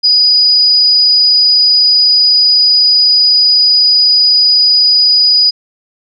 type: tone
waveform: sine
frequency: 4936 Hz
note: D#8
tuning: 15 cents flat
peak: -5 dBFS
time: 0.03-5.51 s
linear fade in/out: 20 ms
effects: none